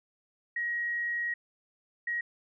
sine tone bursts at uneven times, 1895 Hz, A#6, 28 cents sharp, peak -29 dBFS, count 2, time 0.56-1.34 / 2.07-2.21 s, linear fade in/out 5 ms, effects none

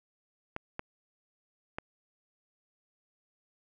clicks, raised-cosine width 0.5 ms, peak -20 dBFS, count 3, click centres 0.564 / 0.794 / 1.785 s, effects none

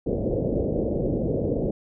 white low-pass noise, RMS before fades -25 dBFS, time 0.06-1.71 s, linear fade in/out 5 ms, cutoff 560 Hz, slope 48 dB/octave, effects none

